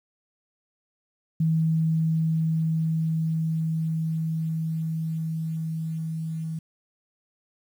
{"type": "tone with level ramp", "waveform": "sine", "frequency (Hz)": 160.8, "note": "E3", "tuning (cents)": -43, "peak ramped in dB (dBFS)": [-19, -28], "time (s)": [1.4, 6.59], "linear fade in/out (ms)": 5, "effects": ["9-bit"]}